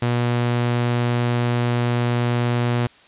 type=tone; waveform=sawtooth; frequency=120.6 Hz; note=B2; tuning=41 cents flat; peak=-14 dBFS; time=0.02-2.87 s; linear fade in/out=5 ms; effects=white hiss -50 dBFS RMS until 3.07 s + resampled to 8000 Hz